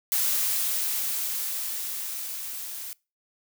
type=noise with level ramp; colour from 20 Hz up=blue; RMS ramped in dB=-24 to -37 dBFS; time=0.12-2.93 s; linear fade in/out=0 ms; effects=noise-tail reverb RT60 0.3 s tail -24 dB re dry